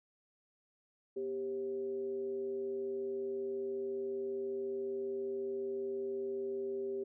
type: tone with frequency modulation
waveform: sine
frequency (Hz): 393.3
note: G4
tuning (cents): +6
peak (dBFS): -35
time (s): 1.16-7.04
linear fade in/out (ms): 10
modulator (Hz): 148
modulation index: 0.39
effects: none